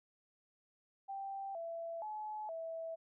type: tone with pitch steps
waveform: sine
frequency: 784 / 668 / 854 / 655 Hz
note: G5 / E5 / G#5 / E5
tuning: 0 / +23 / +48 / -11 cents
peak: -40 dBFS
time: 1.08-2.96 s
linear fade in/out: 20 ms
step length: 470 ms
effects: none